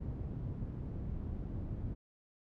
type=low-pass noise; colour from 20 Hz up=white; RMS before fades=-40 dBFS; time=0-1.95 s; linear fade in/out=20 ms; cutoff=140 Hz; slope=12 dB/octave; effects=none